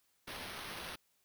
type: noise with sample-and-hold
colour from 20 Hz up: violet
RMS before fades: -45 dBFS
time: 0.27-0.96 s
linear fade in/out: 10 ms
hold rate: 7350 Hz
effects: white hiss -75 dBFS RMS until 1.24 s